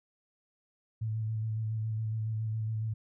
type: tone with vibrato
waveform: sine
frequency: 110 Hz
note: A2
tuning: in tune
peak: -30 dBFS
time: 1.01-2.94 s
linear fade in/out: 10 ms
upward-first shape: square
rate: 7.2 Hz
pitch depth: 20 cents each way
effects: none